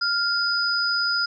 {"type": "tone pair together", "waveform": "sine", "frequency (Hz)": [1396.9, 4978], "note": ["F6", "D#8"], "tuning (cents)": [0, 0], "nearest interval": "octave + minor seventh", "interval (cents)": 2200, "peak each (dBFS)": -23, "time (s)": [0.01, 1.26], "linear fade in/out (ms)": 10, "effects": []}